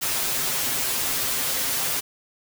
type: noise with comb filter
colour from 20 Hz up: white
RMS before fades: -25 dBFS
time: 0.01-2.01 s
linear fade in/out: 20 ms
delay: 7.6 ms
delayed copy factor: +0.65
effects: none